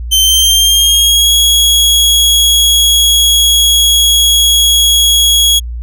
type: tone with pitch glide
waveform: sawtooth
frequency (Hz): 3102 to 3325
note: G7 to G#7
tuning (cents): -19 to +1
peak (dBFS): -3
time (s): 0.11-5.6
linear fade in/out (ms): 20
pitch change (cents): +120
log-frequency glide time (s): 0.22-1.32
effects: added 59 Hz sine -18 dBFS peak until 5.82 s